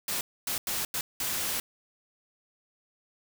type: noise bursts at uneven times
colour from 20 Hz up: white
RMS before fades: -31 dBFS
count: 5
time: 0.08-0.21 / 0.47-0.58 / 0.67-0.85 / 0.94-1.01 / 1.2-1.6 s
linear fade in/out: 2 ms
effects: none